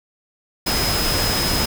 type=tone in noise; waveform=sine; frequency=5080 Hz; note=D#8; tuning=35 cents sharp; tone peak=-23 dBFS; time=0.66-1.66 s; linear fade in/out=10 ms; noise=pink; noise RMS=-21 dBFS; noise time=0.66-1.66 s; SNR=-5 dB; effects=none